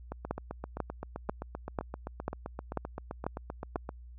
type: two click trains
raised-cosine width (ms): 1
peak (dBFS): -17 / -23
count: 8 / 30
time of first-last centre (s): 0.31-3.758 / 0.12-3.891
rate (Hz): 2.03 / 7.69
effects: added 60 Hz sine -46 dBFS peak until 4.18 s